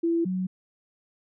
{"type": "tone pair in turn", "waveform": "sine", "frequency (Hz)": [335.1, 185.27], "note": ["E4", "F#3"], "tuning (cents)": [29, 3], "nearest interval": "minor seventh", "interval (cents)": 1026, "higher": "first", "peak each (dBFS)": [-21, -25], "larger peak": "first", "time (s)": [[0.03, 0.25], [0.25, 0.47]], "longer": "neither", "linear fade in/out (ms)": 10, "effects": []}